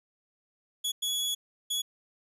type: tone bursts at uneven times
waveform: sawtooth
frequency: 3377 Hz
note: G#7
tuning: 28 cents sharp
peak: -25 dBFS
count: 3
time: 0.84-0.92 / 1.02-1.35 / 1.7-1.82 s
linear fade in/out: 10 ms
effects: resampled to 32000 Hz